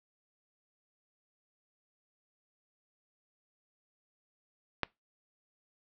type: click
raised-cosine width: 0.3 ms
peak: -12 dBFS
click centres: 4.833 s
effects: noise-tail reverb RT60 0.2 s tail -24 dB re dry + low-pass 5000 Hz 12 dB/octave